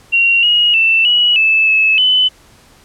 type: tone with pitch steps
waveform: sine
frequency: 2751 / 2886 / 2669 / 2922 / 2623 / 2598 / 3018 Hz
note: F7 / F#7 / E7 / F#7 / E7 / E7 / F#7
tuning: -27 / -44 / +21 / -22 / -9 / -26 / +34 cents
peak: -8 dBFS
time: 0.12-2.29 s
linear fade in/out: 20 ms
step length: 310 ms
effects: pink hiss -46 dBFS RMS until 2.84 s + low-pass 11000 Hz 12 dB/octave